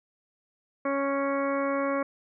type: harmonic tone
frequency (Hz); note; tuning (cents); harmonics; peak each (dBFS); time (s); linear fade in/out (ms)
277.2; C#4; 0; 1 / 2 / 3 / 4 / 5 / 6 / 7 / 8; -30 / -28 / -42 / -32 / -38 / -42 / -43 / -40; 0.85-2.03; 5
effects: none